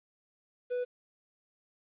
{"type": "tone", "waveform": "triangle", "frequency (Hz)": 493.9, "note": "B4", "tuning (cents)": 0, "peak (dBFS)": -28, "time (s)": [0.7, 0.85], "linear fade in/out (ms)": 20, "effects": ["resampled to 8000 Hz", "11-bit"]}